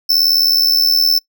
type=tone with amplitude modulation; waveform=square; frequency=5300 Hz; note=E8; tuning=9 cents sharp; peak=-7 dBFS; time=0.09-1.19 s; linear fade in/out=10 ms; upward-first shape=sine; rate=79.4 Hz; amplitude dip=80%; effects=noise-tail reverb RT60 0.1 s tail -23 dB re dry